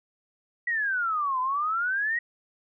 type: exponential two-way sweep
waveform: sine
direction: down then up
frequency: 1947 to 1002 to 1918 Hz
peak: -24 dBFS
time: 0.67-2.19 s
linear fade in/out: 5 ms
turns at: 1.4 s
effects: none